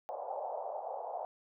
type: band-pass noise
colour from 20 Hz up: white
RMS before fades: -40 dBFS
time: 0.09-1.25 s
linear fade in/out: 0 ms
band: 530 to 840 Hz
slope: 48 dB/octave
effects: none